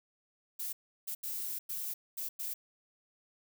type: noise bursts at uneven times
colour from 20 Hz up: violet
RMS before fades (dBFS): -38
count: 6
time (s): 0.59-0.73 / 1.07-1.15 / 1.23-1.59 / 1.69-1.94 / 2.17-2.29 / 2.39-2.54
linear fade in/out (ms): 10
effects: none